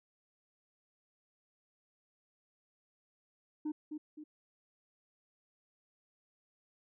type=tone with echo; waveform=sine; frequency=303.9 Hz; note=D#4; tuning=41 cents flat; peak=-31 dBFS; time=3.65-3.72 s; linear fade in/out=10 ms; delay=260 ms; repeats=2; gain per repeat=-7 dB; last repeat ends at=4.24 s; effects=tanh soft clip ceiling -33 dBFS